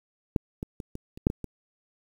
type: clicks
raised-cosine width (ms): 3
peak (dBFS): -10 / -19 / -23 / -23 / -29 / -6 / -17 / -21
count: 8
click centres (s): 0.362 / 0.629 / 0.802 / 0.954 / 1.175 / 1.269 / 1.301 / 1.443
effects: 8-bit